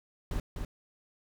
brown noise with echo, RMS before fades -32 dBFS, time 0.31-0.4 s, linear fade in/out 2 ms, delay 250 ms, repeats 1, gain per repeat -4 dB, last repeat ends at 0.65 s, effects none

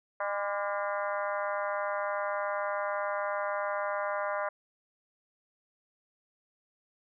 harmonic tone with a mistuned harmonic, 202.6 Hz, G#3, 43 cents flat, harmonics 3 / 4 / 5 / 6 / 7 / 8 / 9 / 10, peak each -33 / -39 / -37 / -38 / -39 / -43 / -45 / -47 dBFS, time 0.2-4.49 s, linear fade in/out 5 ms, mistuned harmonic 6, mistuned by -48 cents, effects none

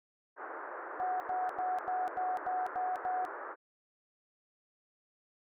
white band-pass noise, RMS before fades -43 dBFS, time 0.36-3.56 s, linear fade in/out 50 ms, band 330 to 1600 Hz, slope 48 dB/octave
sine tone bursts, 736 Hz, F#5, 9 cents flat, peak -31 dBFS, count 8, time 1-3.251 s, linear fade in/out 0 ms, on 200 ms, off 93 ms
effects none

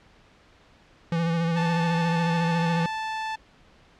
square tone with vibrato, 167.1 Hz, E3, 24 cents sharp, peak -23 dBFS, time 1.12-2.86 s, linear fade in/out 2 ms, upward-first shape sine, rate 14 Hz, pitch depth 34 cents each way
sawtooth tone, 878 Hz, A5, 4 cents flat, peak -24 dBFS, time 1.56-3.36 s, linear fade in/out 10 ms
effects pink hiss -56 dBFS RMS until 3.99 s + low-pass 4000 Hz 12 dB/octave

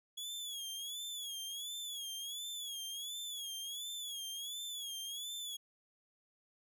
sawtooth tone with vibrato, 3356 Hz, G#7, 17 cents sharp, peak -38 dBFS, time 0.17-5.57 s, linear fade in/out 10 ms, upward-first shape sine, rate 1.4 Hz, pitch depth 100 cents each way, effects none

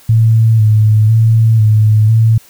sine tone with vibrato, 110 Hz, A2, in tune, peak -5 dBFS, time 0.09-2.38 s, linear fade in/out 5 ms, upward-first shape square, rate 1 Hz, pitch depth 36 cents each way, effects white hiss -43 dBFS RMS until 2.49 s

